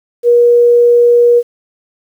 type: tone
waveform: sine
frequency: 478.5 Hz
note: A#4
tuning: 45 cents sharp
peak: -4 dBFS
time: 0.23-1.43 s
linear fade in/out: 50 ms
effects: 7-bit